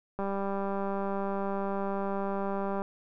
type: click train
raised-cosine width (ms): 1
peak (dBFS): -20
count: 519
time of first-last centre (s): 0.19-2.819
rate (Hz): 197
effects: none